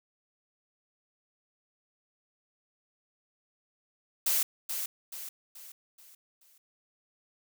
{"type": "noise with echo", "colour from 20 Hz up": "blue", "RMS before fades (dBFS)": -27, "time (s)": [4.26, 4.43], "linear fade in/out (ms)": 5, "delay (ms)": 430, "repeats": 5, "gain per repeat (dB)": -7, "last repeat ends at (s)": 6.58, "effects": []}